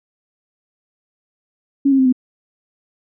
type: tone with pitch steps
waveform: sine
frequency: 277.2 / 269.3 / 261.6 / 254.2 Hz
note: C#4 / C#4 / C4 / C4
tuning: 0 / -50 / 0 / -50 cents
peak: -10 dBFS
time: 1.85-2.126 s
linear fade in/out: 10 ms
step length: 69 ms
effects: none